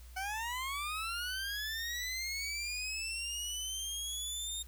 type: linear sweep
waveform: 20% pulse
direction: up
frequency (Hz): 741 to 3691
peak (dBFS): -31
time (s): 0.16-4.63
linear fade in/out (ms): 10
effects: added 60 Hz sine -49 dBFS peak until 4.67 s + white hiss -61 dBFS RMS until 4.67 s